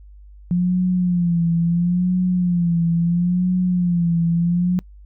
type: tone with vibrato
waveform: sine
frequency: 175 Hz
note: F3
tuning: 4 cents sharp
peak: -15 dBFS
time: 0.51-4.79 s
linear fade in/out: 0 ms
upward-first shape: sine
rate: 0.74 Hz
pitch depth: 73 cents each way
effects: noise-tail reverb RT60 0.1 s tail -26 dB re dry + added 50 Hz sine -40 dBFS peak until 5.05 s